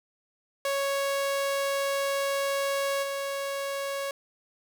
sawtooth tone with level steps, 554.4 Hz, C#5, in tune, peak -22 / -26 dBFS, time 0.65-4.11 s, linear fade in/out 2 ms, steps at 3.02 s, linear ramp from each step 20 ms, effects none

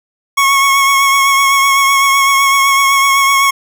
25% pulse tone with vibrato, 1100 Hz, C#6, 14 cents flat, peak -4 dBFS, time 0.37-3.51 s, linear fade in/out 10 ms, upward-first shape triangle, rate 7.9 Hz, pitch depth 27 cents each way, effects none

